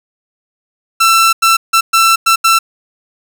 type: tone bursts at uneven times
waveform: sawtooth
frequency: 1339 Hz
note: E6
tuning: 27 cents sharp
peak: -3 dBFS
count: 6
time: 1-1.33 / 1.42-1.57 / 1.73-1.81 / 1.93-2.16 / 2.26-2.36 / 2.44-2.59 s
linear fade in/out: 10 ms
effects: none